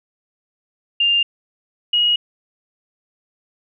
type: tone pair in turn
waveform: sine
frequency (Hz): 2800 / 2892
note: F7 / F#7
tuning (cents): +4 / -40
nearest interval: minor second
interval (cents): 56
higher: second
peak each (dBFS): -13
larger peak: neither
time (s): 1-1.23 / 1.93-2.16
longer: neither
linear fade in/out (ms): 5
effects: none